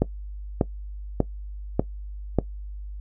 click train, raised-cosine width 2 ms, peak -5 dBFS, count 5, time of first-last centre 0.02-2.387 s, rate 1.69 Hz, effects noise-tail reverb RT60 0.1 s tail -18 dB re dry + added 50 Hz sine -33 dBFS peak until 3 s

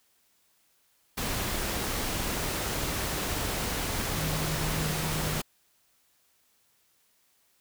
sine tone in noise, 155.56 Hz, D#3, in tune, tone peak -32 dBFS, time 4.16-5.4 s, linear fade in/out 10 ms, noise pink, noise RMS -31 dBFS, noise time 1.17-5.42 s, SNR -4 dB, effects white hiss -68 dBFS RMS until 7.6 s

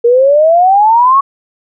sine exponential sweep, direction up, 463.8 to 1125 Hz, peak -4 dBFS, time 0.04-1.21 s, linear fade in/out 10 ms, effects none

